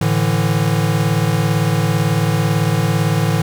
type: chord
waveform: square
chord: A suspended fourth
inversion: none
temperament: equal with one note detuned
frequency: 109.62 / 146.83 / 164.81 Hz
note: A2 / D3 / E3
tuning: -6 / 0 / 0 cents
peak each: -19 dBFS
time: 0.01-3.42 s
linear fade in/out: 5 ms
effects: none